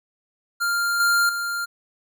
square tone with level steps, 1396.9 Hz, F6, in tune, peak -21 / -17 / -25 dBFS, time 0.6-1.66 s, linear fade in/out 20 ms, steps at 1 / 1.29 s, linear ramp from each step 2 ms, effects none

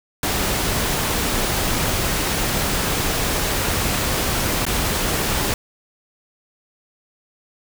pink noise with dropouts, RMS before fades -21 dBFS, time 0.23-5.54 s, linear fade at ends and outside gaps 2 ms, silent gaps 4.653-4.665 s, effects none

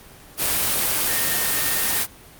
sine tone in noise, 1833 Hz, A#6, 30 cents flat, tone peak -30 dBFS, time 1.06-2.03 s, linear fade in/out 50 ms, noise white, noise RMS -21 dBFS, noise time 0.37-2.07 s, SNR -12 dB, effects pink hiss -45 dBFS RMS until 2.39 s + Opus 32 kbps

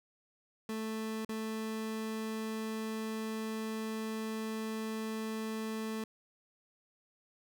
30% pulse tone with dropouts, 220 Hz, A3, in tune, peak -33 dBFS, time 0.69-6.04 s, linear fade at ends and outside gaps 2 ms, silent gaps 1.249-1.291 s, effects none

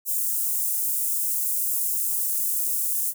white high-pass noise, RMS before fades -25 dBFS, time 0.05-3.14 s, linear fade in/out 50 ms, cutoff 8100 Hz, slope 24 dB/octave, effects none

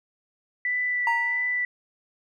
sine tone with vibrato, 1975.5 Hz, B6, in tune, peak -23 dBFS, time 0.65-1.65 s, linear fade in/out 2 ms, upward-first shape sine, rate 1.6 Hz, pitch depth 12 cents each way
triangle tone with exponential decay, 929 Hz, A#5, 6 cents flat, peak -18 dBFS, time 1.07-1.63 s, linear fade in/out 2 ms, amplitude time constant 120 ms
effects none

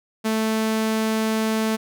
sawtooth tone, 220 Hz, A3, in tune, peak -16 dBFS, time 0.24-1.77 s, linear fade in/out 20 ms, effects none

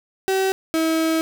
35% pulse tone pair in turn, 382.7 / 322.4 Hz, G4 / E4, -42 / -38 cents, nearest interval minor third, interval 296 cents, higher first, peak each -16 dBFS, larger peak neither, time 0.28-0.52 / 0.74-1.21 s, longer second, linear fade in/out 0 ms, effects none

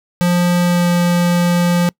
square tone with pitch glide, 176 to 174.78 Hz, F3 to F3, +14 to +2 cents, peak -12 dBFS, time 0.21-1.89 s, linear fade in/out 0 ms, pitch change -12 cents, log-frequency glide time 0.63-0.88 s, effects noise-tail reverb RT60 0.1 s tail -26 dB re dry

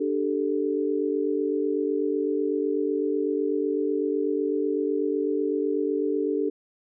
sine chord, D suspended fourth, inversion none, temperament equal with one note detuned, 294.7 / 392 / 440 Hz, D4 / G4 / A4, +6 / 0 / 0 cents, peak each -27 dBFS, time 0-6.5 s, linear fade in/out 10 ms, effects none

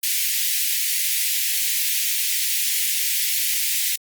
white high-pass noise, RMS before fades -22 dBFS, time 0.03-3.96 s, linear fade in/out 5 ms, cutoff 1900 Hz, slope 48 dB/octave, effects Opus 32 kbps

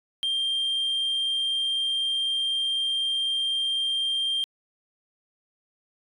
sine tone, 3182 Hz, G7, 25 cents sharp, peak -21 dBFS, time 0.23-4.44 s, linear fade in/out 0 ms, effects tanh soft clip ceiling -22 dBFS

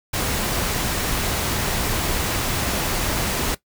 pink noise, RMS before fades -23 dBFS, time 0.13-3.55 s, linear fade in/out 10 ms, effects noise-tail reverb RT60 0.1 s tail -17 dB re dry

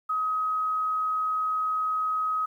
sine tone, 1266 Hz, D#6, 30 cents sharp, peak -24 dBFS, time 0.09-2.46 s, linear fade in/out 10 ms, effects 10-bit

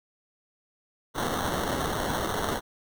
violet noise with sample-and-hold, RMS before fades -29 dBFS, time 1.14-2.61 s, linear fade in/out 50 ms, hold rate 2450 Hz, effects none

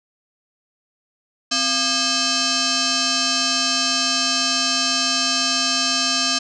sine tone with frequency modulation, 687 Hz, F5, 29 cents flat, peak -17 dBFS, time 1.51-6.39 s, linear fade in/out 10 ms, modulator 948 Hz, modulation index 6.2, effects none

